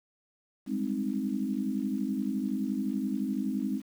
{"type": "chord", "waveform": "sine", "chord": "Ab major seventh", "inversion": "third", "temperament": "equal", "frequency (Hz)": [196, 207.7, 261.6, 311.1], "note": ["G3", "Ab3", "C4", "Eb4"], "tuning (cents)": [0, 0, 0, 0], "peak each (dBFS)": [-38, -32, -32, -36], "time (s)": [0.66, 3.82], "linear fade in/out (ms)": 50, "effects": ["9-bit"]}